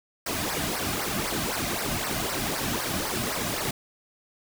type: noise with flanger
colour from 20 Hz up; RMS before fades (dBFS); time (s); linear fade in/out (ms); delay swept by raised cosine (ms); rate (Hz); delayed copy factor
pink; -29; 0.26-3.71; 5; 0.28 to 2.28; 3.9; -0.8
effects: none